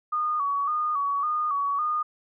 sine tone with vibrato, 1174.7 Hz, D6, in tune, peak -23 dBFS, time 0.12-2.03 s, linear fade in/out 10 ms, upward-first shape square, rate 1.8 Hz, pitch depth 71 cents each way, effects none

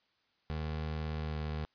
25% pulse tone with pitch glide, 77.78 to 76.71 Hz, D#2 to D#2, 0 to -24 cents, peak -31 dBFS, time 0.5-1.65 s, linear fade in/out 0 ms, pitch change -24 cents, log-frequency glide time 1.18-1.35 s, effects white hiss -74 dBFS RMS until 1.74 s + resampled to 11025 Hz

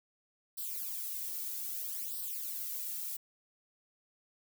violet noise with flanger, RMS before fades -39 dBFS, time 0.57-3.17 s, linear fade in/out 10 ms, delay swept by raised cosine 0.22 to 2.22 ms, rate 0.62 Hz, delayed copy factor +0.9, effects none

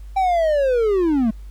triangle linear sweep, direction down, 784 to 209.7 Hz, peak -13 dBFS, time 0.16-1.31 s, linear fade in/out 10 ms, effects added 50 Hz sine -33 dBFS peak until 1.5 s + pink hiss -57 dBFS RMS until 1.5 s

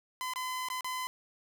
sawtooth tone with dropouts, 1018 Hz, C6, 48 cents flat, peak -30 dBFS, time 0.21-1.07 s, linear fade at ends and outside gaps 0 ms, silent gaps 0.336-0.359 / 0.686-0.701 / 0.808-0.845 s, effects 10-bit

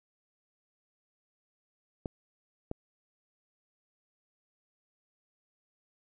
clicks, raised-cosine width 2 ms, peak -21 dBFS, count 2, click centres 2.058 / 2.714 s, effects none

